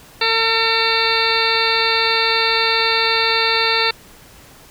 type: harmonic tone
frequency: 452 Hz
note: A4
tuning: 47 cents sharp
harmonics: 1 / 2 / 3 / 4 / 5 / 6 / 8 / 9 / 10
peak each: -23 / -23 / -23 / -23 / -23 / -23 / -23 / -23 / -23 dBFS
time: 0.21-3.91 s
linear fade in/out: 5 ms
effects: pink hiss -44 dBFS RMS until 4.7 s